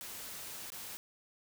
white noise with dropouts, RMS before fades -45 dBFS, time 0.01-0.97 s, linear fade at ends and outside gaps 0 ms, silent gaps 0.702-0.72 s, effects none

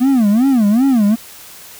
triangle tone with vibrato, 236.1 Hz, A#3, 22 cents sharp, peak -7 dBFS, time 0-1.16 s, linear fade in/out 20 ms, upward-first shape sine, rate 2.6 Hz, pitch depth 270 cents each way, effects white hiss -37 dBFS RMS until 1.79 s

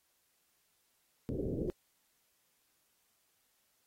white low-pass noise, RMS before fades -36 dBFS, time 1.29-1.7 s, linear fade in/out 0 ms, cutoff 480 Hz, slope 48 dB/octave, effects white hiss -75 dBFS RMS until 3.86 s + AAC 48 kbps

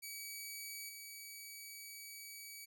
10% pulse tone with level steps, 2278 Hz, C#7, 47 cents sharp, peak -36 / -40 dBFS, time 0.02-2.66 s, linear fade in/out 20 ms, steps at 0.89 s, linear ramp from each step 2 ms, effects none

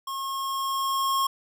square tone with level ramp, 1082 Hz, C#6, 42 cents flat, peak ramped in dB -31 to -22 dBFS, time 0.07-1.27 s, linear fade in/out 5 ms, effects none

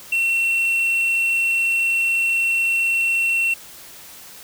triangle tone, 2714 Hz, E7, 50 cents sharp, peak -15 dBFS, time 0.12-3.54 s, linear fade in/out 5 ms, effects white hiss -41 dBFS RMS until 4.43 s

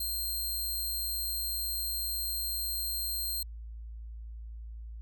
5% pulse tone, 4186 Hz, C8, in tune, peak -25 dBFS, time 0-3.43 s, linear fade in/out 5 ms, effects added 56 Hz sine -40 dBFS peak until 5.01 s

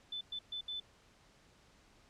sine tone bursts at uneven times, 3510 Hz, A7, 5 cents flat, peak -38 dBFS, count 4, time 0.12-0.21 / 0.32-0.39 / 0.52-0.61 / 0.68-0.8 s, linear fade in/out 5 ms, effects pink hiss -65 dBFS RMS until 2.09 s + low-pass 7000 Hz 12 dB/octave

